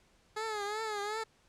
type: tone with vibrato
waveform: 15% pulse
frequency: 424.5 Hz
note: G#4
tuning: 38 cents sharp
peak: -28 dBFS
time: 0.36-1.24 s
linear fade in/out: 10 ms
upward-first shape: triangle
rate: 2.7 Hz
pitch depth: 100 cents each way
effects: pink hiss -67 dBFS RMS until 1.48 s + low-pass 8000 Hz 12 dB/octave